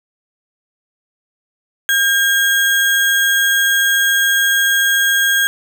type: tone with sample-and-hold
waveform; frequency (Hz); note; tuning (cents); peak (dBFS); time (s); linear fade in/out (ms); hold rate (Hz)
sine; 1607; G6; +43; -11; 1.89-5.47; 0; 4900
effects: none